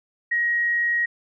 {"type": "tone", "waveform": "sine", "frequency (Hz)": 1891, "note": "A#6", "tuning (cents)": 24, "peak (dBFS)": -19, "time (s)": [0.31, 1.06], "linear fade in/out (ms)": 10, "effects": []}